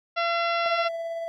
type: harmonic tone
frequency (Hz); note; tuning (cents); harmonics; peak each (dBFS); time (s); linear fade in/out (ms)
680; F5; -46; 1 / 2 / 3 / 4 / 5 / 6 / 7 / 8; -26 / -27 / -32 / -33 / -37 / -40 / -44 / -43; 0.16-0.89; 20
type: tone with tremolo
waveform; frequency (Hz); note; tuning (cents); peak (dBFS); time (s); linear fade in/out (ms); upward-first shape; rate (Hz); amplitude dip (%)
triangle; 666; E5; +18; -26; 0.66-1.28; 0; sine; 18; 25
effects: none